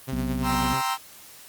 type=tone with tremolo; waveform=sawtooth; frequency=132.3 Hz; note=C3; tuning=20 cents sharp; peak=-24 dBFS; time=0.07-0.82 s; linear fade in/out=20 ms; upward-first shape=triangle; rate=9.2 Hz; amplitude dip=55%
type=harmonic tone; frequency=61.8 Hz; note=B1; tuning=2 cents sharp; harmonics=1 / 3 / 4; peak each=-31 / -32 / -28 dBFS; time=0.12-0.74 s; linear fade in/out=10 ms
type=chord; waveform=40% pulse; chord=C dominant seventh; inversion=second; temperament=equal; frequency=784 / 932.3 / 1046.5 / 1318.5 Hz; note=G5 / Bb5 / C6 / E6; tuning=0 / 0 / 0 / 0 cents; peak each=-29 dBFS; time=0.42-0.98 s; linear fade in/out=50 ms
effects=white hiss -47 dBFS RMS until 1.48 s + Opus 32 kbps